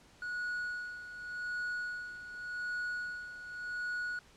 triangle tone with tremolo, 1460 Hz, F#6, 24 cents flat, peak -32 dBFS, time 0.22-4.19 s, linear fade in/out 2 ms, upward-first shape sine, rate 0.87 Hz, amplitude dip 70%, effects pink hiss -61 dBFS RMS until 4.36 s + low-pass 8000 Hz 12 dB/octave

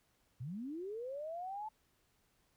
sine linear sweep, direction up, 110 to 880 Hz, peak -40 dBFS, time 0.4-1.69 s, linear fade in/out 10 ms, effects pink hiss -75 dBFS RMS until 2.56 s

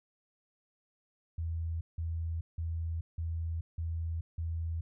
sine tone bursts, 82.41 Hz, E2, in tune, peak -32 dBFS, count 6, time 1.38-4.81 s, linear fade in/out 5 ms, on 430 ms, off 170 ms, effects none

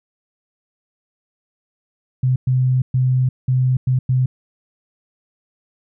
sine tone bursts at uneven times, 128.5 Hz, C3, 31 cents flat, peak -13 dBFS, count 6, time 2.23-2.36 / 2.47-2.82 / 2.94-3.29 / 3.48-3.77 / 3.87-3.99 / 4.09-4.26 s, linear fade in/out 5 ms, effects none

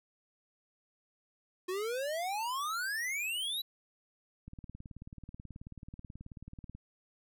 square exponential sweep, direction up, 356.5 to 4000 Hz, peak -34 dBFS, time 1.68-3.62 s, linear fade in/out 10 ms
click train, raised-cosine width 5 ms, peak -34 dBFS, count 43, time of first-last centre 4.48-6.75 s, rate 18.5 Hz
effects none

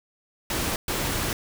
pink noise bursts at uneven times, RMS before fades -27 dBFS, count 2, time 0.5-0.76 / 0.88-1.33 s, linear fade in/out 2 ms, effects none

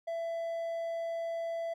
triangle tone, 667 Hz, E5, 20 cents sharp, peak -31 dBFS, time 0.07-1.74 s, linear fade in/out 10 ms, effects none

